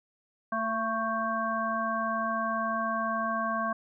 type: harmonic tone with a mistuned harmonic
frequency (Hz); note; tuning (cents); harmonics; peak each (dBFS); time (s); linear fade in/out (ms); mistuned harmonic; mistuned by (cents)
224.5; A3; +35; 1 / 3 / 5 / 7; -35 / -33 / -30 / -35; 0.52-3.73; 5; 5; -25
effects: none